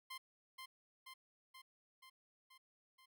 15% pulse tone with echo, 1046.5 Hz, C6, in tune, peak -40 dBFS, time 0.1-0.18 s, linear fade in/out 10 ms, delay 480 ms, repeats 6, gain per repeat -3 dB, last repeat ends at 3.06 s, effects none

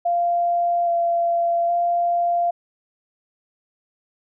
sine tone with vibrato, 689 Hz, F5, 24 cents flat, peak -17 dBFS, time 0.05-2.51 s, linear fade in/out 10 ms, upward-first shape square, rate 0.61 Hz, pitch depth 11 cents each way, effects none

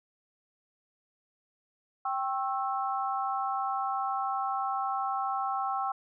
sine chord, C# diminished, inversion second, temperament equal with one note detuned, 784 / 1086.5 / 1318.5 Hz, G5 / C#6 / E6, 0 / -35 / 0 cents, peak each -31 / -34 / -34 dBFS, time 2.05-5.92 s, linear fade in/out 5 ms, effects none

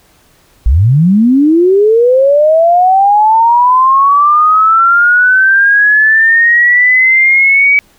sine linear sweep, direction up, 50.4 to 2280 Hz, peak -4 dBFS, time 0.66-7.79 s, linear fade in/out 0 ms, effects pink hiss -48 dBFS RMS until 7.98 s

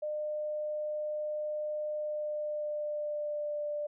sine tone with pitch glide, 604 to 591.9 Hz, D5 to D5, +48 to +13 cents, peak -32 dBFS, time 0.02-3.87 s, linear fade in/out 10 ms, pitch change -35 cents, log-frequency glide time 1.93-3.66 s, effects none

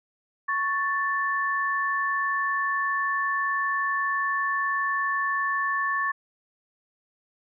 sine tone pair together, 1108.7 / 1760.8 Hz, C#6 / A6, 0 / +1 cents, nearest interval minor sixth, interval 801 cents, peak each -26 / -26 dBFS, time 0.48-6.12 s, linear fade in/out 10 ms, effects none

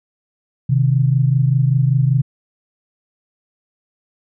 sine tone pair together, 128.84 / 154 Hz, C3 / D#3, -26 / -17 cents, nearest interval minor third, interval 309 cents, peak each -13 / -17 dBFS, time 0.69-2.22 s, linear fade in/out 10 ms, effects none

